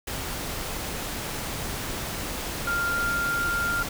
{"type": "tone in noise", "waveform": "sine", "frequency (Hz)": 1396, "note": "F6", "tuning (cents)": -1, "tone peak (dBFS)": -24, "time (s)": [2.67, 3.83], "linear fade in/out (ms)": 5, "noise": "pink", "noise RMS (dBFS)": -32, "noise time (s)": [0.07, 3.89], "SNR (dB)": 5, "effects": []}